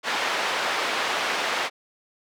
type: band-pass noise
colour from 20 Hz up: pink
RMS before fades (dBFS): -26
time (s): 0.03-1.7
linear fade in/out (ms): 50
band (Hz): 660 to 3700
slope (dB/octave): 12
effects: none